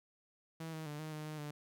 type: tone with pitch steps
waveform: sawtooth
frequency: 162.2 / 158.2 / 148.3 / 156.1 / 153 / 153.9 / 148 Hz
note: E3 / D#3 / D3 / D#3 / D#3 / D#3 / D3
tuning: -28 / +29 / +17 / +6 / -29 / -19 / +14 cents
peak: -38 dBFS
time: 0.6-1.51 s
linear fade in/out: 5 ms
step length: 130 ms
effects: none